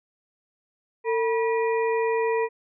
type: harmonic tone with a mistuned harmonic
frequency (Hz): 484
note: B4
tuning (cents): -35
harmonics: 1 / 2 / 4 / 5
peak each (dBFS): -22 / -28 / -34 / -36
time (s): 1.04-2.49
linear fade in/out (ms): 50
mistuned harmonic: 1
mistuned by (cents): -120
effects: none